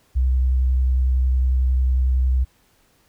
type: tone with vibrato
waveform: sine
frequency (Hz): 64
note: C2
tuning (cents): -38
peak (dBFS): -15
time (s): 0.15-2.45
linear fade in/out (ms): 20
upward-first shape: sine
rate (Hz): 11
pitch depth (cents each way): 17
effects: pink hiss -60 dBFS RMS until 3.08 s